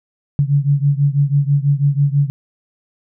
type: beating tone pair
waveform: sine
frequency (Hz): 140 / 146.1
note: C#3 / D3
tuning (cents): +18 / -9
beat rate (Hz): 6.1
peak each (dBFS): -14 / -16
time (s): 0.39-2.3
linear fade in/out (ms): 0
effects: none